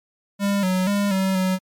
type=tone with pitch steps; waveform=square; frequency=200.5 / 185.2 / 202.3 / 190.7 / 186.6 Hz; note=G3 / F#3 / G#3 / G3 / F#3; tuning=+39 / +2 / -45 / -47 / +15 cents; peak=-19 dBFS; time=0.39-1.59 s; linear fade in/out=50 ms; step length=240 ms; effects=MP3 96 kbps